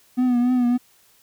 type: tone with vibrato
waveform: triangle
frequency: 246.9 Hz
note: B3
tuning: in tune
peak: -14 dBFS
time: 0.17-0.78 s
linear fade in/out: 20 ms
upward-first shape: triangle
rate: 3.5 Hz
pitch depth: 56 cents each way
effects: white hiss -57 dBFS RMS until 1.22 s